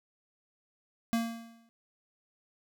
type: tone with exponential decay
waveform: square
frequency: 230 Hz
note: A#3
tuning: 23 cents flat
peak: -25 dBFS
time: 1.13-1.69 s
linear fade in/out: 0 ms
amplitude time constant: 120 ms
effects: none